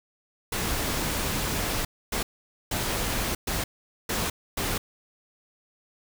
pink noise bursts at uneven times, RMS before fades -28 dBFS, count 6, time 0.52-1.85 / 2.12-2.23 / 2.71-3.35 / 3.47-3.64 / 4.09-4.3 / 4.57-4.78 s, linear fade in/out 5 ms, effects none

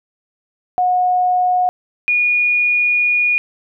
sine tone pair in turn, 727 / 2445 Hz, F#5 / D#7, -31 / -31 cents, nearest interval octave + major sixth, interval 2100 cents, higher second, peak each -12 dBFS, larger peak neither, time 0.78-1.69 / 2.08-3.38 s, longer second, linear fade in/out 0 ms, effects none

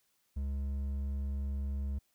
triangle tone with hard clipping, 69.3 Hz, C#2, in tune, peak -34 dBFS, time 0.36-1.99 s, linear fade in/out 10 ms, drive 9 dB, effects white hiss -75 dBFS RMS until 2.14 s

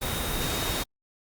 sine tone in noise, 3729 Hz, A#7, in tune, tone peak -36 dBFS, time 0.01-0.84 s, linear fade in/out 20 ms, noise pink, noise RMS -29 dBFS, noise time 0.01-0.84 s, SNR -10 dB, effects Opus 32 kbps

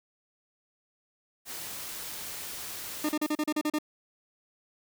white noise, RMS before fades -39 dBFS, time 1.45-3.15 s, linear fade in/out 50 ms
40% pulse tone bursts, 303.2 Hz, D#4, 45 cents flat, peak -25 dBFS, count 9, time 3.04-3.787 s, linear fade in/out 5 ms, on 51 ms, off 36 ms
blue noise with exponential decay, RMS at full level -38 dBFS, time 3.22-3.46 s, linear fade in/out 5 ms, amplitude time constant 51 ms
effects none

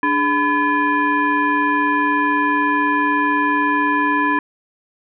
sine tone with frequency modulation, 1003 Hz, B5, 26 cents sharp, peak -14 dBFS, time 0.03-4.39 s, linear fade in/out 2 ms, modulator 710 Hz, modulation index 1.2, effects none

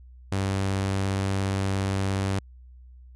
sawtooth tone, 97.1 Hz, G2, 16 cents flat, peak -20 dBFS, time 0.32-2.39 s, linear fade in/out 0 ms, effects added 62 Hz sine -45 dBFS peak until 3.15 s + resampled to 24000 Hz

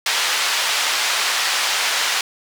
white band-pass noise, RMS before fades -20 dBFS, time 0.06-2.21 s, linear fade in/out 2 ms, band 830 to 4700 Hz, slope 12 dB/octave, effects none

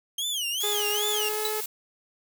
sawtooth tone with vibrato, 3127 Hz, G7, 5 cents flat, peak -24 dBFS, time 0.18-1.29 s, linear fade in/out 5 ms, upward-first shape sine, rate 2.5 Hz, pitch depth 210 cents each way
blue noise, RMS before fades -33 dBFS, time 0.6-1.66 s, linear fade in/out 5 ms
sawtooth tone with pitch glide, 415.3 to 429 Hz, G#4 to A4, 0 to -44 cents, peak -25 dBFS, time 0.63-1.61 s, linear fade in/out 10 ms, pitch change +56 cents, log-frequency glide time 0.88-1.47 s
40% pulse tone with exponential decay, 3950 Hz, B7, in tune, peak -23 dBFS, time 1.45-1.56 s, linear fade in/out 1 ms, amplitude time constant 22 ms
effects none

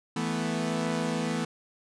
sawtooth chord, E suspended fourth, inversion none, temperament equal, 164.81 / 220 / 246.9 Hz, E3 / A3 / B3, 0 / 0 / 0 cents, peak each -28 dBFS, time 0.16-1.45 s, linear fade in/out 5 ms, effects resampled to 22050 Hz

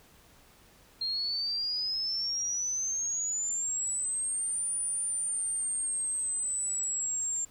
sine exponential two-way sweep, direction up then down, 4186 to 9470 to 7340 Hz, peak -29 dBFS, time 1.01-7.45 s, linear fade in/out 5 ms, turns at 4.77 s, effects pink hiss -59 dBFS RMS until 7.5 s

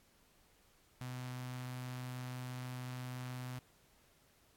sawtooth tone with notch filter, 126.2 Hz, B2, 38 cents sharp, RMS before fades -44 dBFS, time 1.01-3.59 s, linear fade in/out 2 ms, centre 430 Hz, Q 1.1, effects pink hiss -69 dBFS RMS until 4.56 s + AAC 64 kbps

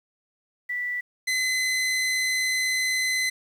sine / sawtooth tone pair in turn, 1966 / 2034 Hz, B6 / C7, -8 / -50 cents, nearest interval minor second, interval 58 cents, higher second, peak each -26 / -19 dBFS, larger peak second, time 0.69-1.01 / 1.27-3.3 s, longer second, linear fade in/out 10 ms, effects low-pass 11000 Hz 12 dB/octave + 9-bit

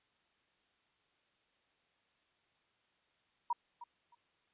sine tone with echo, 954 Hz, A#5, 40 cents sharp, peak -30 dBFS, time 3.5-3.53 s, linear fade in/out 5 ms, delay 310 ms, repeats 2, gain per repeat -15 dB, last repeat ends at 4.15 s, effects white hiss -75 dBFS RMS until 4.53 s + resampled to 8000 Hz

